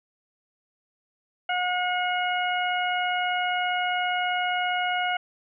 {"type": "harmonic tone", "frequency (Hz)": 723, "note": "F#5", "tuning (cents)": -40, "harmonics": [1, 2, 3, 4], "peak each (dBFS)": [-26, -29, -31, -32], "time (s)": [1.49, 5.17], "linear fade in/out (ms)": 5, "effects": []}